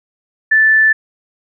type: tone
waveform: sine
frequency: 1757 Hz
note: A6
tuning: 3 cents flat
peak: -7 dBFS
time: 0.51-0.93 s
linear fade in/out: 10 ms
effects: none